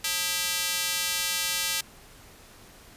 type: tone with high-pass filter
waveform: square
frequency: 180 Hz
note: F#3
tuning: 47 cents flat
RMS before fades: -28 dBFS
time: 0.04-1.81 s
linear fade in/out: 5 ms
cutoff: 3100 Hz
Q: 0.62
effects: pink hiss -51 dBFS RMS until 2.96 s + resampled to 32000 Hz